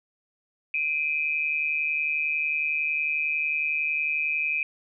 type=tone pair together; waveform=sine; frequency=2384 / 2535 Hz; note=D7 / D#7; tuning=+25 / +32 cents; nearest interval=minor second; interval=107 cents; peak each=-27 / -26 dBFS; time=0.74-4.63 s; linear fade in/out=2 ms; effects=none